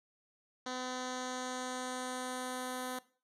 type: tone with low-pass filter sweep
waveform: 10% pulse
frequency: 253.7 Hz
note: B3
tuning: 47 cents sharp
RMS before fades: -40 dBFS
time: 0.66-2.99 s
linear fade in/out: 5 ms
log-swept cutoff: 5400 to 12000 Hz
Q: 2
effects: noise-tail reverb RT60 0.4 s tail -18 dB re dry